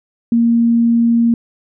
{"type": "tone", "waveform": "sine", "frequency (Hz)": 233.1, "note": "A#3", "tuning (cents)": 0, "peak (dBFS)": -9, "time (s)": [0.32, 1.34], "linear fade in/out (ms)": 2, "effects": []}